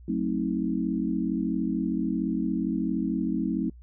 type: chord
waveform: sine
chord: F# diminished seventh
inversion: none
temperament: just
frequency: 185 / 222 / 266.4 / 319.7 Hz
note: F#3 / A3 / C4 / Eb4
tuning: 0 / +16 / +31 / +47 cents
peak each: -30 dBFS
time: 0.08-3.7 s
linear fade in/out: 5 ms
effects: noise-tail reverb RT60 0.1 s tail -26 dB re dry + added 60 Hz sine -45 dBFS peak until 3.82 s